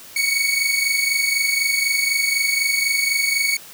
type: tone pair together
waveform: sawtooth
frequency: 2217 / 2241 Hz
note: C#7 / C#7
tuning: 0 / +18 cents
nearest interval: unison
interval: 18 cents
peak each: -17 dBFS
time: 0.16-3.57 s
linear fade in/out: 5 ms
effects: white hiss -41 dBFS RMS until 3.73 s + high-pass 60 Hz 12 dB/octave